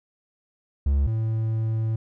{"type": "tone pair in turn", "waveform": "triangle", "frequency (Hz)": [70, 111.27], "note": ["C#2", "A2"], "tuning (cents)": [18, 20], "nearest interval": "minor sixth", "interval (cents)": 802, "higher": "second", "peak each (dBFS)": [-16, -20], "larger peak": "first", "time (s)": [[0.86, 1.07], [1.07, 1.96]], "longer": "second", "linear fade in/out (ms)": 5, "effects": []}